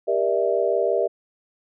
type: chord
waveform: sine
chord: E half-diminished seventh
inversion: first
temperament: just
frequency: 395.6 / 474.7 / 593.3 / 659.3 Hz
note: G4 / Bb4 / D5 / E5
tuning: +16 / +31 / +18 / 0 cents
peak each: -24 dBFS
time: 0.07-1.08 s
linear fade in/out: 20 ms
effects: none